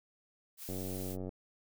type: noise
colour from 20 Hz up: blue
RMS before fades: -46 dBFS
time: 0.57-1.17 s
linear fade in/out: 50 ms
type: click train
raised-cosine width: 2 ms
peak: -28 dBFS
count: 57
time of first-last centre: 0.69-1.292 s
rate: 93.1 Hz
effects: none